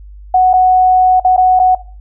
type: tone with dropouts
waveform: sine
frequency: 740 Hz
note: F#5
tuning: in tune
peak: -5 dBFS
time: 0.34-1.75 s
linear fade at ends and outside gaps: 5 ms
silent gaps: 0.532-0.536 / 1.199-1.247 / 1.365-1.377 / 1.593-1.597 s
effects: noise-tail reverb RT60 0.4 s tail -18 dB re dry + added 50 Hz sine -31 dBFS peak until 2 s